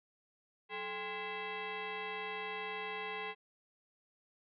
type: tone with frequency modulation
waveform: sine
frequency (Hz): 799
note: G5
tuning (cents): +33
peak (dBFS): -38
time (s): 0.69-3.35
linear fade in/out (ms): 50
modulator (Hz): 615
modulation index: 3.6
effects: none